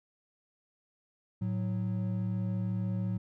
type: tone pair together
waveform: triangle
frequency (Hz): 110 / 184.09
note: A2 / F#3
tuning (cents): 0 / -9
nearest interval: major sixth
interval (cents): 891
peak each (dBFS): -30 / -31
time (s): 1.41-3.18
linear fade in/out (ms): 10
effects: none